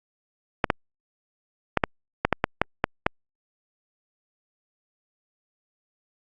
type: clicks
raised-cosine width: 0.5 ms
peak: -3 dBFS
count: 10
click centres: 0.642 / 0.702 / 1.773 / 1.838 / 2.25 / 2.327 / 2.441 / 2.616 / 2.841 / 3.065 s
effects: Opus 48 kbps